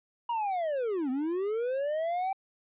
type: linear two-way sweep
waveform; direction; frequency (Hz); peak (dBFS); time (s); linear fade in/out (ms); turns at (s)
triangle; down then up; 964 to 249 to 782; -26; 0.29-2.33; 5; 1.1
effects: resampled to 8000 Hz